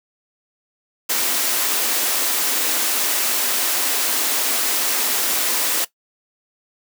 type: high-pass noise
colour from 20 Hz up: white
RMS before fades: -20 dBFS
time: 1.09-5.85 s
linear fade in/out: 10 ms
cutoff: 230 Hz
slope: 96 dB/octave
effects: noise-tail reverb RT60 0.1 s tail -17 dB re dry